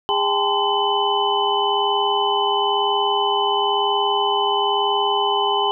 sine tone cluster, 407.6 / 792 / 873 / 1029 / 3010 Hz, G#4 / G5 / A5 / C6 / F#7, -32 / +18 / -14 / -29 / +29 cents, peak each -23 dBFS, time 0.09-5.71 s, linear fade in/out 0 ms, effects none

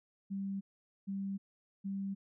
sine tone bursts, 196 Hz, G3, in tune, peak -35 dBFS, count 3, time 0.3-2.15 s, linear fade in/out 20 ms, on 310 ms, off 460 ms, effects none

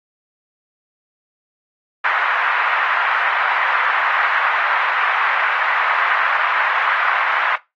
pink band-pass noise, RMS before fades -18 dBFS, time 2.04-7.56 s, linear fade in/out 5 ms, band 1000 to 2000 Hz, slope 24 dB/octave, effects noise-tail reverb RT60 0.2 s tail -17 dB re dry + AAC 32 kbps

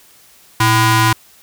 sawtooth ring-modulated tone, 443.7 Hz, A4, 14 cents sharp, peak -3 dBFS, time 0.6-1.13 s, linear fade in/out 5 ms, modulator 560 Hz, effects white hiss -47 dBFS RMS until 1.42 s

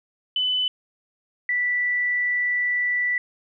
sine tone pair in turn, 3007 / 1967.7 Hz, F#7 / B6, +27 / -7 cents, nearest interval perfect fifth, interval 734 cents, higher first, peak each -20 dBFS, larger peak neither, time 0.36-0.68 / 1.49-3.18 s, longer second, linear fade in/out 2 ms, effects none

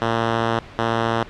5% pulse tone pair in turn, 114.7 / 114.7 Hz, A#2 / A#2, -28 / -28 cents, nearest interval unison, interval 0 cents, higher neither, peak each -7 dBFS, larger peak neither, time 0.02-0.59 / 0.79-1.23 s, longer first, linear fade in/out 0 ms, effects pink hiss -40 dBFS RMS until 1.29 s + low-pass 3000 Hz 12 dB/octave

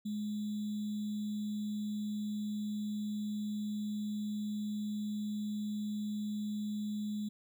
sine tone with sample-and-hold, 210 Hz, G#3, 19 cents sharp, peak -34 dBFS, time 0.05-7.29 s, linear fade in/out 10 ms, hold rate 3675 Hz, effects none

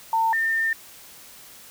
sine tone pair in turn, 900 / 1806.8 Hz, A5 / A6, +39 / +45 cents, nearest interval octave, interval 1206 cents, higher second, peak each -18 / -20 dBFS, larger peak first, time 0.13-0.33 / 0.33-0.73 s, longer second, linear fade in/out 2 ms, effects white hiss -46 dBFS RMS until 1.7 s

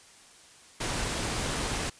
pink noise, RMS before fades -31 dBFS, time 0.8-1.9 s, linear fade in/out 10 ms, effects white hiss -54 dBFS RMS until 1.99 s + resampled to 22050 Hz

